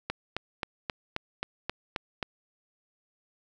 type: click train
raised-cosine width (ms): 0.3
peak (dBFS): -14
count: 9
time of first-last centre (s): 0.1-2.228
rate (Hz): 3.76
effects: none